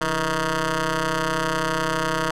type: ring-modulated tone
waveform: 10% pulse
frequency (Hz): 155.2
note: D#3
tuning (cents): -4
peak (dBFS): -10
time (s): 0.01-2.31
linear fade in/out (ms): 2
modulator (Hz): 792
effects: low-pass 10000 Hz 12 dB/octave

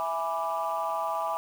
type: chord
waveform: sine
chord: E dominant seventh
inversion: none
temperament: equal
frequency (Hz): 659.3 / 830.6 / 987.8 / 1174.7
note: E5 / G#5 / B5 / D6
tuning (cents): 0 / 0 / 0 / 0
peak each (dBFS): -32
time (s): 0-1.37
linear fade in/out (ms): 0
effects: tanh soft clip ceiling -20 dBFS + 8-bit

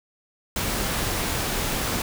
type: noise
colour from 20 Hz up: pink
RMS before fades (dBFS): -26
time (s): 0.56-2.02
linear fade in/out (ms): 2
effects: none

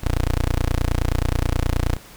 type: tone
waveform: 15% pulse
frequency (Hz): 29.45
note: A#0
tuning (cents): +19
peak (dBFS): -12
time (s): 0.03-1.97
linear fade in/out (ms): 10
effects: pink hiss -44 dBFS RMS until 2.16 s

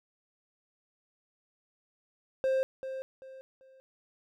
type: tone with echo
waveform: triangle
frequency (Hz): 528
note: C5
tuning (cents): +16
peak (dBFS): -23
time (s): 2.44-2.63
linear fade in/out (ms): 0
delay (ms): 390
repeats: 3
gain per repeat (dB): -10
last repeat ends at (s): 3.8
effects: none

